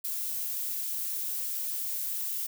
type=noise; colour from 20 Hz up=violet; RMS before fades=-33 dBFS; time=0.04-2.47 s; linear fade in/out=10 ms; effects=none